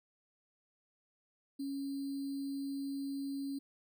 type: tone with sample-and-hold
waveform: sine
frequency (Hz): 276.4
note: C#4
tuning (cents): -5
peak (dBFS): -36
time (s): 1.59-3.59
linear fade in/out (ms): 10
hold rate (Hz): 4410
effects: none